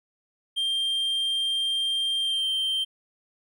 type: tone with pitch glide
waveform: triangle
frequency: 3180 to 3140 Hz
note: G7 to G7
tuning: +24 to +2 cents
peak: -22 dBFS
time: 0.56-2.85 s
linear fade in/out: 20 ms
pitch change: -22 cents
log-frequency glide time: 2.2-2.45 s
effects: none